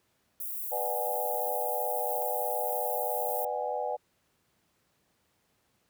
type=high-pass noise; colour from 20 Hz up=white; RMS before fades=-36 dBFS; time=0.4-3.45 s; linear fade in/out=5 ms; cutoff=12000 Hz; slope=24 dB/octave
type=chord; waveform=sine; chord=G# half-diminished seventh; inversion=first; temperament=just; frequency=498.4 / 598 / 747.5 / 830.6 Hz; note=B4 / D5 / F#5 / G#5; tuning=+16 / +31 / +17 / 0 cents; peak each=-35 dBFS; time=0.71-3.97 s; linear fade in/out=20 ms
effects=pink hiss -72 dBFS RMS until 5.89 s + high-pass 80 Hz 12 dB/octave